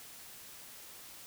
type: silence
effects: white hiss -51 dBFS RMS until 1.26 s